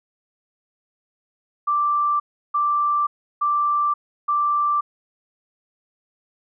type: tone bursts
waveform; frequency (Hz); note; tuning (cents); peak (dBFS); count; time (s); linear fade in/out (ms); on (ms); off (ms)
sine; 1174.7; D6; 0; -17; 4; 1.67-4.81; 10; 530; 340
effects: none